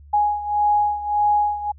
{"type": "beating tone pair", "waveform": "sine", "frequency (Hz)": [830.6, 832.3], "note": ["G#5", "G#5"], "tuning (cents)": [0, 4], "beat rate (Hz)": 1.7, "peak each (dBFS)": [-18, -22], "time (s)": [0.13, 1.72], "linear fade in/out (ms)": 10, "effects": ["added 72 Hz sine -42 dBFS peak until 1.78 s"]}